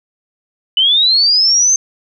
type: linear sweep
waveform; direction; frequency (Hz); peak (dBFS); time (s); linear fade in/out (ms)
sine; up; 2960 to 6330; -8; 0.77-1.76; 2
effects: none